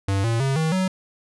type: tone with pitch steps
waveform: square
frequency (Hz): 98 / 115.2 / 135.43 / 159.2 / 187.15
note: G2 / A#2 / C#3 / D#3 / F#3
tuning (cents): 0 / -20 / -40 / +40 / +20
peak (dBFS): -20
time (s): 0.08-0.88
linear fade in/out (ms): 5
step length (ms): 160
effects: resampled to 24000 Hz